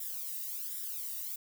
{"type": "noise with flanger", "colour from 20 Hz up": "violet", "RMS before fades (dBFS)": -39, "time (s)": [0, 1.36], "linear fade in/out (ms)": 5, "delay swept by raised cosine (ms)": [0.55, 1.07], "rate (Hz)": 1.3, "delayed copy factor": 1, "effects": []}